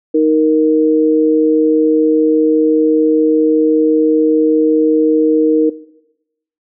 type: tone pair together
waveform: sine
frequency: 312.1 / 467 Hz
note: D#4 / A#4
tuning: +5 / +3 cents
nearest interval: perfect fifth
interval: 698 cents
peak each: -11 dBFS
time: 0.14-5.7 s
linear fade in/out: 10 ms
effects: noise-tail reverb RT60 0.9 s tail -19 dB re dry